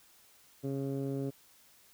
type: tone with low-pass filter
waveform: 15% pulse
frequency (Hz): 137.1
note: C#3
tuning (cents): -19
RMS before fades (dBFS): -35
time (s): 0.63-1.31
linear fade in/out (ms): 20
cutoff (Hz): 420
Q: 1.1
effects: white hiss -62 dBFS RMS until 1.93 s